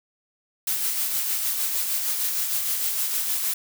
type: noise with tremolo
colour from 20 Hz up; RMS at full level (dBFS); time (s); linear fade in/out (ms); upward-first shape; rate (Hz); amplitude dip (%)
blue; -24; 0.67-3.54; 5; sine; 6.5; 35
effects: none